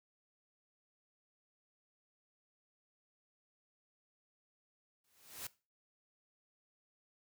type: noise with exponential growth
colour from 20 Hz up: white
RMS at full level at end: -41 dBFS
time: 5.04-5.47 s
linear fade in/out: 5 ms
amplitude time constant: 93 ms
effects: noise-tail reverb RT60 0.3 s tail -19 dB re dry